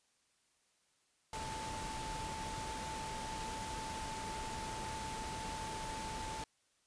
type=tone in noise; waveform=sine; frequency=880 Hz; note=A5; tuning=in tune; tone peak=-43 dBFS; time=1.33-6.44 s; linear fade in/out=2 ms; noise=pink; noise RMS=-44 dBFS; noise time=1.33-6.44 s; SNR=-2 dB; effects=white hiss -75 dBFS RMS until 6.86 s + resampled to 22050 Hz